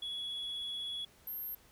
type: tone pair in turn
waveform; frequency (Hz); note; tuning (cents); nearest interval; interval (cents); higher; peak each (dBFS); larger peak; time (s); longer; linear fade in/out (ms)
sine; 3371 / 12768; G#7 / G9; +25 / +31; octave + major seventh; 2306; second; -35 / -37; first; 0.02-1.05 / 1.27-1.55; first; 5
effects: tanh soft clip ceiling -35 dBFS + pink hiss -63 dBFS RMS until 1.71 s